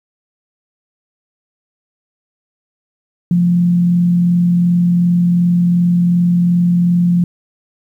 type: tone with frequency modulation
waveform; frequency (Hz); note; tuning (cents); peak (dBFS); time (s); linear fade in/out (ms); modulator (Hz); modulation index
sine; 174.9; F3; +3; -9; 3.31-7.24; 2; 42.7; 0.2
effects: 8-bit